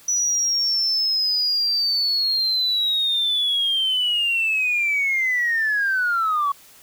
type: linear sweep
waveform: sine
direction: down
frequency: 5920 to 1108.7 Hz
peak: -17 dBFS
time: 0.08-6.52 s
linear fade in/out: 5 ms
effects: tanh soft clip ceiling -14 dBFS + white hiss -49 dBFS RMS until 6.82 s